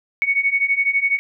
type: beating tone pair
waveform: sine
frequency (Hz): 2217 / 2229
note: C#7 / C#7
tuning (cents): 0 / +9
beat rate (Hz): 12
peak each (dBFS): -20 / -18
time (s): 0.22-1.19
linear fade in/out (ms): 0
effects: none